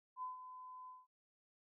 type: tone with ADSR envelope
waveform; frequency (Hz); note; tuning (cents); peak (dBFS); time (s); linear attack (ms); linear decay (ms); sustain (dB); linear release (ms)
sine; 1014; B5; +45; -40; 0.16-1.07; 65; 140; -10; 190
effects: none